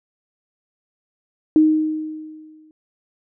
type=tone with exponential decay; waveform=sine; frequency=311.1 Hz; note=D#4; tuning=in tune; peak=-8 dBFS; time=1.56-2.71 s; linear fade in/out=1 ms; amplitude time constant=250 ms; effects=none